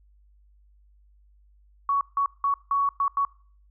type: tone bursts at uneven times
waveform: sine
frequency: 1119 Hz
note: C#6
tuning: 16 cents sharp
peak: -20 dBFS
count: 6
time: 1.89-2.01 / 2.17-2.26 / 2.44-2.54 / 2.71-2.89 / 3-3.08 / 3.17-3.25 s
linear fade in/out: 2 ms
effects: noise-tail reverb RT60 0.5 s tail -24 dB re dry + added 50 Hz sine -55 dBFS peak until 3.7 s